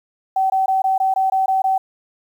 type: tone bursts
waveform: sine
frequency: 765 Hz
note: G5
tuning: 42 cents flat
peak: -14 dBFS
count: 9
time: 0.36-1.78 s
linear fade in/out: 5 ms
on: 140 ms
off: 20 ms
effects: 8-bit